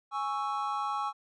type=chord; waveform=triangle; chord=C# minor; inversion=second; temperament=equal; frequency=830.6 / 1108.7 / 1318.5 Hz; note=G#5 / C#6 / E6; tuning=0 / 0 / 0 cents; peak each=-32 / -32 / -34 dBFS; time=0.11-1.13 s; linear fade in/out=50 ms; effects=resampled to 22050 Hz